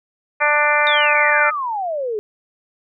harmonic tone, 296 Hz, D4, 14 cents sharp, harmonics 2 / 3 / 4 / 5 / 6 / 7 / 8, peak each -21 / -21 / -21 / -21 / -21 / -21 / -21 dBFS, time 0.4-1.51 s, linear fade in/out 20 ms
sine exponential sweep, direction down, 3729 to 407.8 Hz, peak -20 dBFS, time 0.87-2.19 s, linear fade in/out 0 ms
effects none

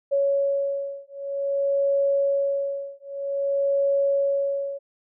sine beating tone pair, 557 / 557.52 Hz, C#5 / C#5, +8 / +10 cents, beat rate 0.52 Hz, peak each -24 / -24 dBFS, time 0.11-4.79 s, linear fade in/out 20 ms, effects none

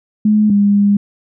sine tone pair in turn, 212.2 / 202.8 Hz, G#3 / G#3, +38 / -41 cents, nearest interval minor second, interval 79 cents, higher first, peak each -8 dBFS, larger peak neither, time 0.25-0.5 / 0.5-0.97 s, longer second, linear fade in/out 5 ms, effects none

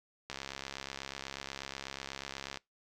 click train, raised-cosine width 0.2 ms, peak -22 dBFS, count 156, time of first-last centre 0.3-2.573 s, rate 68.2 Hz, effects noise-tail reverb RT60 0.2 s tail -25 dB re dry

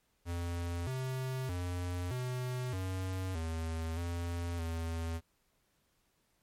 square tone with pitch steps, 86.1 / 130.2 / 89 / 126 / 93.6 / 81.3 / 85.9 / 82.5 Hz, F2 / C3 / F2 / B2 / F#2 / E2 / F2 / E2, -24 / -8 / +33 / +35 / +20 / -23 / -28 / +2 cents, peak -35 dBFS, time 0.25-5.21 s, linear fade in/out 50 ms, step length 620 ms, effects pink hiss -75 dBFS RMS until 6.42 s + MP3 64 kbps

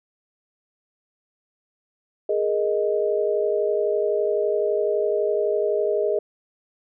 sine chord, Ab suspended second, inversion none, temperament just, 415.3 / 467.2 / 623 Hz, Ab4 / Bb4 / Eb5, 0 / +4 / +2 cents, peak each -22 / -26 / -24 dBFS, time 2.29-6.19 s, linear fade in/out 5 ms, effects none

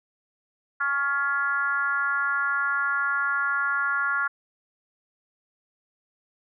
sine tone with frequency modulation, 1400 Hz, F6, 4 cents sharp, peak -22 dBFS, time 0.8-4.28 s, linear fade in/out 10 ms, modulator 286 Hz, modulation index 0.91, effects none

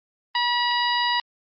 harmonic tone, 966 Hz, B5, 39 cents flat, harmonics 1 / 2 / 3 / 4 / 5, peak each -23 / -26 / -28 / -29 / -30 dBFS, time 0.35-1.2 s, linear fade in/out 2 ms, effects Opus 32 kbps

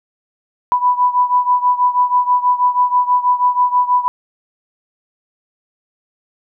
sine beating tone pair, 987.8 / 994 Hz, B5 / B5, 0 / +11 cents, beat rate 6.2 Hz, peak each -13 / -16 dBFS, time 0.72-4.08 s, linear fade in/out 0 ms, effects none

